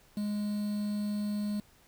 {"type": "tone with quantisation", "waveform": "triangle", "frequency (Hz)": 207.7, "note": "G#3", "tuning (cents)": 0, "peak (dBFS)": -28, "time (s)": [0.17, 1.6], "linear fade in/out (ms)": 2, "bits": 8, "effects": ["pink hiss -62 dBFS RMS until 1.87 s"]}